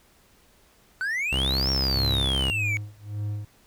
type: exponential two-way sweep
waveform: triangle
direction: up then down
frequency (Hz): 1480 to 5588 to 2218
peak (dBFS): -23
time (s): 1.01-2.77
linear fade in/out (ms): 0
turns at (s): 1.7
type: tone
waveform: sawtooth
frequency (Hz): 66.6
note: C2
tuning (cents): +31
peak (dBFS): -21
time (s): 1.32-2.51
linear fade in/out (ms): 10
type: tone with tremolo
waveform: triangle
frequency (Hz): 104.1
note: G#2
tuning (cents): +5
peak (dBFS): -24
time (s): 1.94-3.45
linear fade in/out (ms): 5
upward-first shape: sine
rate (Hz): 1.7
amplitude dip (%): 95
effects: pink hiss -59 dBFS RMS until 3.66 s